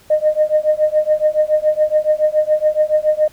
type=tone with tremolo; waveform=sine; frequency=613 Hz; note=D#5; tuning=26 cents flat; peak=-7 dBFS; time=0.1-3.28 s; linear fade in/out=5 ms; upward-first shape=triangle; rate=7.1 Hz; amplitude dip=100%; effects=tanh soft clip ceiling -4 dBFS + pink hiss -48 dBFS RMS until 3.32 s